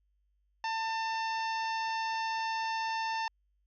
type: harmonic tone with a mistuned harmonic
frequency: 896 Hz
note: A5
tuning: 31 cents sharp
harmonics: 1 / 2 / 3 / 4 / 5 / 6 / 7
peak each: -32 / -39 / -42 / -48 / -48 / -45 / -55 dBFS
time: 0.64-3.28 s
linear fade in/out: 2 ms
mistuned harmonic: 6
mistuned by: -20 cents
effects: added 50 Hz sine -70 dBFS peak until 3.66 s